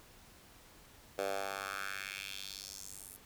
10% pulse tone with high-pass filter sweep, 98 Hz, G2, in tune, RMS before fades -42 dBFS, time 1.18-3.17 s, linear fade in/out 10 ms, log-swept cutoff 520 to 11000 Hz, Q 2.3, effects pink hiss -59 dBFS RMS until 3.25 s

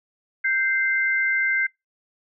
sine tone pair together, 1568 / 2081 Hz, G6 / C7, 0 / -10 cents, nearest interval perfect fourth, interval 490 cents, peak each -22 dBFS, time 0.44-1.67 s, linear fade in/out 10 ms, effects noise-tail reverb RT60 0.2 s tail -26 dB re dry

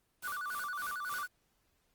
white noise with tremolo, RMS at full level -45 dBFS, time 0.22-1.28 s, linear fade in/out 5 ms, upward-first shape sine, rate 3.5 Hz, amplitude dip 85%
triangle tone with vibrato, 1314 Hz, E6, 6 cents flat, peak -34 dBFS, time 0.23-1.27 s, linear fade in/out 20 ms, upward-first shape square, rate 11 Hz, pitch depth 200 cents each way
effects pink hiss -75 dBFS RMS until 1.94 s + Opus 24 kbps

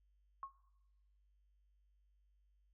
sine tone with exponential decay, 1088 Hz, C#6, 33 cents flat, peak -39 dBFS, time 0.43-0.55 s, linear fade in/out 1 ms, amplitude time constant 24 ms, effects noise-tail reverb RT60 0.9 s tail -18 dB re dry + added 50 Hz sine -70 dBFS peak until 2.73 s

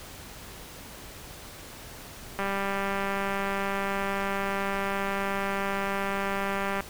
click train, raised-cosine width 0.5 ms, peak -15 dBFS, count 871, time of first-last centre 2.39-6.806 s, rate 197 Hz, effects pink hiss -44 dBFS RMS until 6.89 s

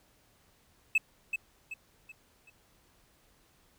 triangle tone with echo, 2603 Hz, E7, 22 cents flat, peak -19 dBFS, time 0.95-0.98 s, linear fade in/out 5 ms, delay 380 ms, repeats 4, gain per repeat -8 dB, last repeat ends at 2.5 s, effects tanh soft clip ceiling -16 dBFS + pink hiss -66 dBFS RMS until 3.78 s

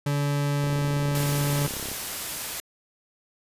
40% pulse tone, 143.7 Hz, D3, 37 cents flat, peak -22 dBFS, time 0.06-1.67 s, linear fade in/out 5 ms
click train, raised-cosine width 2 ms, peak -23 dBFS, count 44, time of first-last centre 0.64-1.916 s, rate 33.7 Hz
white noise, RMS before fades -32 dBFS, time 1.15-2.6 s, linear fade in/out 0 ms
effects resampled to 32000 Hz

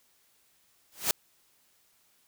white noise with exponential growth, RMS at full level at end -22 dBFS, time 0.92-1.11 s, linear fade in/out 0 ms, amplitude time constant 40 ms, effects white hiss -67 dBFS RMS until 2.27 s

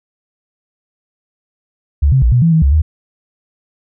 sine tone with pitch steps, 71.6 / 132.5 / 59.5 / 123.1 / 165.9 / 160 / 69 / 77.6 Hz, D2 / C3 / A#1 / B2 / E3 / D#3 / C#2 / D#2, -43 / +22 / +36 / -5 / +11 / +49 / -7 / -4 cents, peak -7 dBFS, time 2.02-2.82 s, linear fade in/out 10 ms, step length 100 ms, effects none

